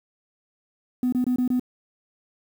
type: tone bursts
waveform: triangle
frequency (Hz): 250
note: B3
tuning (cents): +21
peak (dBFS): -16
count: 5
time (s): 1.03-1.596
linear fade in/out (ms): 2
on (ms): 94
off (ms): 24
effects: tanh soft clip ceiling -16 dBFS + 8-bit